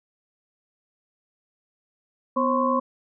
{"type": "tone cluster", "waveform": "sine", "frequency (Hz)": [249.9, 535, 1029, 1099], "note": ["B3", "C5", "C6", "C#6"], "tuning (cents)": [21, 38, -29, -15], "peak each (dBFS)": -25, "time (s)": [2.36, 2.8], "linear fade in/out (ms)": 10, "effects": []}